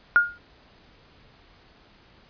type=tone with exponential decay; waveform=sine; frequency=1423 Hz; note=F6; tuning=32 cents sharp; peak=-10 dBFS; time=0.16-0.38 s; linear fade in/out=0 ms; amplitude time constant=47 ms; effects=pink hiss -55 dBFS RMS until 2.29 s + resampled to 11025 Hz